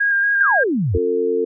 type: tone with vibrato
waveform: sine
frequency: 1620 Hz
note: G#6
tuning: 43 cents flat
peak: -14 dBFS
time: 0-0.64 s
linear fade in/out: 10 ms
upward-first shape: square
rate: 4.3 Hz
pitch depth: 19 cents each way
type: exponential sweep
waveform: sine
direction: down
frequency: 1760 to 72.8 Hz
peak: -16 dBFS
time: 0.4-0.98 s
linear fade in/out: 10 ms
type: harmonic tone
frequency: 90 Hz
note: F#2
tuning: 47 cents flat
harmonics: 3 / 4 / 5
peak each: -27 / -23 / -17 dBFS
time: 0.94-1.45 s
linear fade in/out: 10 ms
effects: none